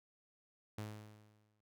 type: tone with exponential decay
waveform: sawtooth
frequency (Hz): 106.4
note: G#2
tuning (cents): +42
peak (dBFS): -37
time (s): 0.78-1.61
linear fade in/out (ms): 5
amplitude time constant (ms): 180
effects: none